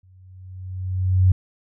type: tone with exponential growth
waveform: sine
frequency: 92.8 Hz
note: F#2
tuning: 6 cents sharp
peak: -10 dBFS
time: 0.03-1.32 s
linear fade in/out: 5 ms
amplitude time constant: 280 ms
effects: none